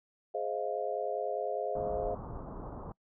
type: chord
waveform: sine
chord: F minor seventh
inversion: first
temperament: just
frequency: 419.1 / 523.8 / 628.6 / 698.5 Hz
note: Ab4 / C5 / Eb5 / F5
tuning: +16 / +2 / +18 / 0 cents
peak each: -37 dBFS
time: 0.34-2.15 s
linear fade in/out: 10 ms
type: low-pass noise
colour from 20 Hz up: pink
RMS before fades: -42 dBFS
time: 1.75-2.92 s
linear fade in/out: 2 ms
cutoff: 1200 Hz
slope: 48 dB/octave
effects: noise-tail reverb RT60 0.1 s tail -25 dB re dry